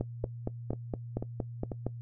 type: two click trains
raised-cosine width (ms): 2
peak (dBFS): -21 / -18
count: 4 / 9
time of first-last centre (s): 0.24-1.718 / 0.01-1.866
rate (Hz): 2.03 / 4.31
effects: noise-tail reverb RT60 0.1 s tail -19 dB re dry + added 118 Hz sine -39 dBFS peak until 2.01 s